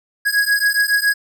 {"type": "beating tone pair", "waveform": "square", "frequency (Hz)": [1655, 1662.2], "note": ["G#6", "G#6"], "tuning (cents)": [-6, 1], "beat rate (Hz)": 7.2, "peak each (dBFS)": -18, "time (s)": [0.25, 1.14], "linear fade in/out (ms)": 20, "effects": []}